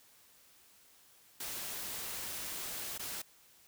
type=noise with dropouts; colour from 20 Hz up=white; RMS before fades=-41 dBFS; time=1.4-3.22 s; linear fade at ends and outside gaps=5 ms; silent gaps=2.979-2.993 s; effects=white hiss -63 dBFS RMS until 3.67 s